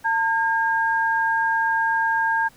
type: tone pair together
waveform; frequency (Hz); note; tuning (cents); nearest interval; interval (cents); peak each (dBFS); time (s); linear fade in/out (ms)
sine; 902 / 1616; A5 / G#6; +43 / -48; minor seventh; 1009; -21; 0.04-2.49; 20
effects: pink hiss -53 dBFS RMS until 2.56 s